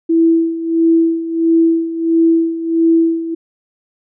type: tone with tremolo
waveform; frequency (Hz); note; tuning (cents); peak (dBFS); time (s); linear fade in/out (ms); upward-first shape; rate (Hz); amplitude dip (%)
sine; 329.6; E4; 0; -7; 0.09-3.35; 10; sine; 1.5; 75
effects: none